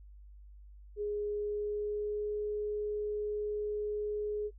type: tone with pitch glide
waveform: sine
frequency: 415.3 to 419.2 Hz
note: G#4 to G#4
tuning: 0 to +16 cents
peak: -32 dBFS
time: 0.96-4.51 s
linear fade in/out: 50 ms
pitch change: +16 cents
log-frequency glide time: 1.29-2.36 s
effects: noise-tail reverb RT60 0.1 s tail -24 dB re dry + added 50 Hz sine -50 dBFS peak until 4.58 s